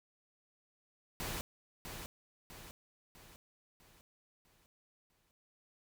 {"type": "noise with echo", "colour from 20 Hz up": "pink", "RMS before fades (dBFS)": -40, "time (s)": [1.2, 1.41], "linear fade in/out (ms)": 0, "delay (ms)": 650, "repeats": 6, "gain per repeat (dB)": -6, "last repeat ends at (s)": 5.31, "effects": []}